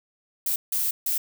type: noise bursts at uneven times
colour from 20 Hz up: violet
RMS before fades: -25 dBFS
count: 3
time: 0.46-0.56 / 0.72-0.91 / 1.06-1.18 s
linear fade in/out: 5 ms
effects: none